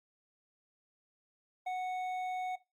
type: tone with hard clipping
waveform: sine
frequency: 738 Hz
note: F#5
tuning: 5 cents flat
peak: -35 dBFS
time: 1.66-2.56 s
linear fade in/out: 10 ms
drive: 7 dB
effects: noise-tail reverb RT60 0.2 s tail -17 dB re dry + Opus 48 kbps